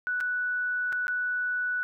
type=tone with dropouts; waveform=sine; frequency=1480 Hz; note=F#6; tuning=in tune; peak=-26 dBFS; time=0.07-1.83 s; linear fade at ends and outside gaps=0 ms; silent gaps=0.204-0.209 / 0.924-0.928 / 1.07-1.081 s; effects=none